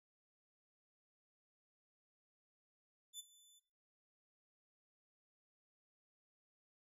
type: tone with ADSR envelope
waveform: 20% pulse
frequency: 3508 Hz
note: A7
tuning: 6 cents flat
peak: -39 dBFS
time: 3.13-3.6 s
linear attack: 63 ms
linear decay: 21 ms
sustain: -20 dB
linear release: 20 ms
effects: noise-tail reverb RT60 0.6 s tail -19 dB re dry